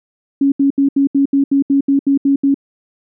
sine tone bursts, 277.2 Hz, C#4, in tune, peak -9 dBFS, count 12, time 0.41-2.544 s, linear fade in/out 5 ms, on 110 ms, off 74 ms, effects none

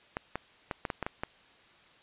clicks, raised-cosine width 0.5 ms, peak -17 dBFS, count 8, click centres 0.169 / 0.356 / 0.712 / 0.852 / 0.902 / 1.027 / 1.065 / 1.235 s, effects white hiss -59 dBFS RMS until 2.02 s + resampled to 8000 Hz

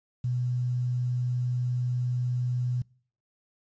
sine tone with quantisation, 123.9 Hz, B2, 6 cents sharp, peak -25 dBFS, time 0.24-2.82 s, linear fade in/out 5 ms, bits 9, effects noise-tail reverb RT60 0.5 s tail -25 dB re dry + resampled to 16000 Hz

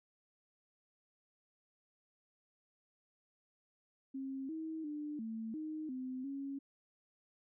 sine tone with pitch steps, 268.3 / 319.1 / 297.7 / 223.3 / 310.4 / 257.2 / 276 Hz, C4 / D#4 / D4 / A3 / D#4 / C4 / C#4, +44 / +44 / +24 / +26 / -4 / -30 / -7 cents, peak -39 dBFS, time 4.14-6.59 s, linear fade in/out 10 ms, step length 350 ms, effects none

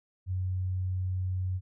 sine tone, 92.5 Hz, F#2, in tune, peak -28 dBFS, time 0.26-1.61 s, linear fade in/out 50 ms, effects none

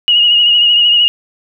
sine tone with vibrato, 2880 Hz, F#7, 47 cents flat, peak -6 dBFS, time 0.08-1.08 s, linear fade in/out 0 ms, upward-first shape triangle, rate 13 Hz, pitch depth 42 cents each way, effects none

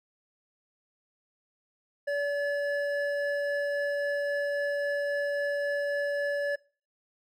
triangle tone pair together, 573.9 / 1718 Hz, D5 / A6, -40 / -42 cents, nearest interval octave + perfect fifth, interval 1898 cents, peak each -26 / -31 dBFS, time 2.07-6.56 s, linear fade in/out 10 ms, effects noise-tail reverb RT60 0.4 s tail -23 dB re dry

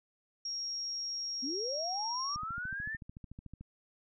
sine tone, 5588 Hz, F8, in tune, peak -35 dBFS, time 0.45-2.36 s, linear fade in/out 5 ms
sine linear sweep, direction up, 236.1 to 1822 Hz, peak -36 dBFS, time 1.42-2.97 s, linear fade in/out 20 ms
click train, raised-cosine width 5 ms, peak -34 dBFS, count 18, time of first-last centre 2.36-3.61 s, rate 13.6 Hz
effects none

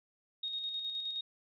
sine tone with tremolo, 3729 Hz, A#7, in tune, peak -34 dBFS, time 0.43-1.21 s, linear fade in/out 5 ms, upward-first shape square, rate 9.6 Hz, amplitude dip 35%, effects none

